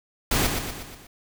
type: noise with echo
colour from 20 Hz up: pink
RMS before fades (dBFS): -22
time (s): 0.31-0.47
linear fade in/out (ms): 5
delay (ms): 120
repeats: 5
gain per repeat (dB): -5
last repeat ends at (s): 1.07
effects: none